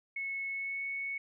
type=tone with pitch glide; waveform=sine; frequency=2196 to 2214 Hz; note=C#7 to C#7; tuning=-17 to -3 cents; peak=-34 dBFS; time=0.16-1.18 s; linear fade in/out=5 ms; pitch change=+14 cents; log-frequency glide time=0.49-0.84 s; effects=none